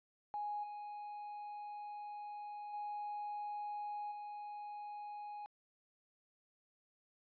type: tone with level steps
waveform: triangle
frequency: 830.6 Hz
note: G#5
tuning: in tune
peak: -34 / -42 / -37 / -42 dBFS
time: 0.34-5.46 s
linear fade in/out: 0 ms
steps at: 0.63 / 2.73 / 4.11 s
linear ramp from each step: 10 ms
effects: tanh soft clip ceiling -36 dBFS + resampled to 11025 Hz